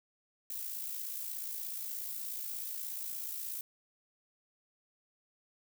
violet noise with amplitude modulation, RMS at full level -38 dBFS, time 0.5-3.61 s, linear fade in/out 2 ms, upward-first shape sine, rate 56.7 Hz, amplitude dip 45%, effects none

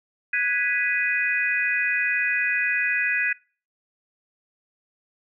sine chord, G# minor seventh, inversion third, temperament equal, 1480 / 1661.2 / 1975.5 / 2489 Hz, F#6 / G#6 / B6 / D#7, 0 / 0 / 0 / 0 cents, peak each -31 / -25 / -26 / -25 dBFS, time 0.33-3.33 s, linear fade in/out 5 ms, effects noise-tail reverb RT60 0.4 s tail -24 dB re dry

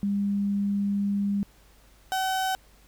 sine / 35% pulse tone pair in turn, 201.1 / 759.3 Hz, G3 / F#5, +44 / +45 cents, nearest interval octave + major seventh, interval 2301 cents, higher second, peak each -23 dBFS, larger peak neither, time 0.03-1.43 / 2.12-2.55 s, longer first, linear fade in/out 0 ms, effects added 50 Hz sine -56 dBFS peak until 2.87 s + pink hiss -59 dBFS RMS until 2.87 s

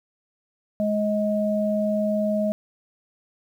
sine tone pair together, 210 / 629.3 Hz, G#3 / D#5, +19 / +19 cents, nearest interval octave + perfect fifth, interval 1900 cents, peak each -23 dBFS, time 0.8-2.52 s, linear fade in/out 0 ms, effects 9-bit

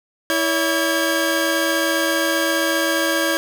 sawtooth tone cluster, 327.4 / 567 / 1622 Hz, E4 / C#5 / G#6, -12 / +39 / -41 cents, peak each -18 dBFS, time 0.3-3.37 s, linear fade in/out 0 ms, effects none

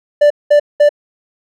triangle tone bursts, 587.3 Hz, D5, in tune, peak -3 dBFS, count 3, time 0.21-0.892 s, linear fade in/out 10 ms, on 94 ms, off 200 ms, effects none

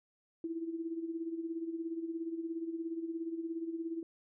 sine tone with tremolo, 330 Hz, E4, 2 cents sharp, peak -33 dBFS, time 0.44-4.03 s, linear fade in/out 2 ms, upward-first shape sine, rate 17 Hz, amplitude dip 65%, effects none

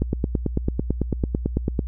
click train, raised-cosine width 3 ms, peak -8 dBFS, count 17, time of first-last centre 0.02-1.792 s, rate 9.03 Hz, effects added 60 Hz sine -26 dBFS peak until 1.87 s

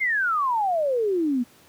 sine exponential sweep, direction down, 2174 to 233.1 Hz, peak -20 dBFS, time 0-1.44 s, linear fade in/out 20 ms, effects pink hiss -54 dBFS RMS until 1.68 s + high-pass 100 Hz 12 dB/octave

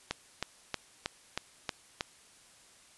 click train, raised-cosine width 0.2 ms, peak -14 dBFS, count 7, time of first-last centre 0.11-2.009 s, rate 3.16 Hz, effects white hiss -59 dBFS RMS until 2.97 s + resampled to 24000 Hz

